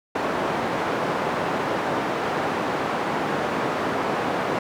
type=band-pass noise; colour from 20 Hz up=white; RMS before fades=-25 dBFS; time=0.15-4.59 s; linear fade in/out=5 ms; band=170 to 1000 Hz; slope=12 dB/octave; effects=none